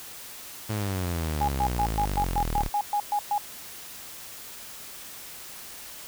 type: exponential sweep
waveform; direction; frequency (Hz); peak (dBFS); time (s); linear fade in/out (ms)
sawtooth; down; 110 to 35.33; -23; 0.69-2.69; 10
type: tone bursts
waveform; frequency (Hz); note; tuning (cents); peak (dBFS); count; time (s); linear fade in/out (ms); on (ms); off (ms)
sine; 825; G#5; -12; -22; 11; 1.41-3.38; 2; 70; 120
effects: white hiss -42 dBFS RMS until 6.07 s